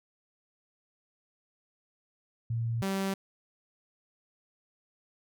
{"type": "tone pair in turn", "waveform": ["sine", "sawtooth"], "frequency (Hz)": [115.5, 193.89], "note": ["A#2", "G3"], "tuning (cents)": [-16, -19], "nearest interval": "major sixth", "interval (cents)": 897, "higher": "second", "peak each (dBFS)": [-28, -25], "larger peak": "second", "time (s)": [[2.5, 2.82], [2.82, 3.14]], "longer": "neither", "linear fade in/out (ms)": 5, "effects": []}